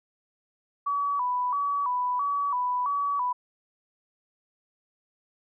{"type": "tone with vibrato", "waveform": "sine", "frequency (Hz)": 1062, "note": "C6", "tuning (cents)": 25, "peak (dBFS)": -24, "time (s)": [0.86, 3.33], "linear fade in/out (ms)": 10, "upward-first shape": "square", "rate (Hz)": 1.5, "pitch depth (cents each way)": 120, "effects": []}